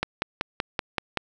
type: click train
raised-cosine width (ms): 0.3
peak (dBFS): -8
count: 7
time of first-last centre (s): 0.03-1.173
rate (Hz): 5.25
effects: none